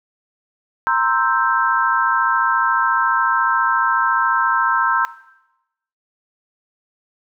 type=chord; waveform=sine; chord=C dominant seventh; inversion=third; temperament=equal; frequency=932.3 / 1046.5 / 1318.5 / 1568 Hz; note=Bb5 / C6 / E6 / G6; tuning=0 / 0 / 0 / 0 cents; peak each=-20 dBFS; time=0.87-5.05 s; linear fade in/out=0 ms; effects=noise-tail reverb RT60 0.9 s tail -17 dB re dry